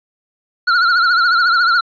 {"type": "tone with vibrato", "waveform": "square", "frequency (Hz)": 1405, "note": "F6", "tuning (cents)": 10, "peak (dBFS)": -11, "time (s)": [0.67, 1.81], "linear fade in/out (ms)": 10, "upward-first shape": "triangle", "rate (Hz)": 14, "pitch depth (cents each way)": 100, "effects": ["resampled to 11025 Hz", "8-bit"]}